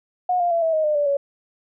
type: tone with pitch steps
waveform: sine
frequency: 725 / 699.1 / 674.1 / 650 / 626.8 / 604.4 / 582.8 / 562 Hz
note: F#5 / F5 / E5 / E5 / D#5 / D5 / D5 / C#5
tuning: -35 / +2 / +39 / -24 / +13 / +50 / -13 / +24 cents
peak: -17 dBFS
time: 0.29-1.17 s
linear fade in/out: 5 ms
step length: 110 ms
effects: none